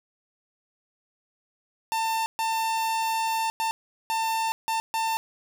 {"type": "tone bursts at uneven times", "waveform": "45% pulse", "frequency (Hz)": 896, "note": "A5", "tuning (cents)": 31, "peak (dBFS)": -24, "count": 6, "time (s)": [[1.92, 2.26], [2.39, 3.5], [3.6, 3.71], [4.1, 4.52], [4.68, 4.8], [4.94, 5.17]], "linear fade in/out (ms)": 0, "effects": []}